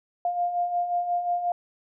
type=beating tone pair; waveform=sine; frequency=699 / 704.6 Hz; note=F5 / F5; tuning=+1 / +15 cents; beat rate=5.6 Hz; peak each=-32 / -24 dBFS; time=0.25-1.52 s; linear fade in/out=2 ms; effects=none